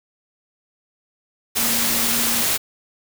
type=tone in noise; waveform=sine; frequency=233.1 Hz; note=A#3; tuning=in tune; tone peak=-29 dBFS; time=1.57-2.43 s; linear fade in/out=20 ms; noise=white; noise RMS=-20 dBFS; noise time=1.55-2.58 s; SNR=-12 dB; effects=none